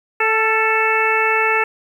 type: harmonic tone with a mistuned harmonic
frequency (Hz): 440.1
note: A4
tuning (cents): 0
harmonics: 1 / 2 / 3 / 4 / 5 / 6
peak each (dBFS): -21 / -21 / -21 / -21 / -21 / -21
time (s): 0.2-1.64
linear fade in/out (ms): 5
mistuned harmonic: 3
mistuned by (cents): +28
effects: 8-bit